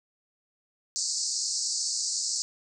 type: band-pass noise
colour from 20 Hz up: pink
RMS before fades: -30 dBFS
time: 0.96-2.42 s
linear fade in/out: 0 ms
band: 4400 to 8200 Hz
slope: 96 dB/octave
effects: none